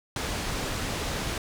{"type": "low-pass noise", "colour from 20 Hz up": "pink", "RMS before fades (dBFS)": -31, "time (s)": [0.16, 1.38], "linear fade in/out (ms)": 2, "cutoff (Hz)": 8100, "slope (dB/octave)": 12, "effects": []}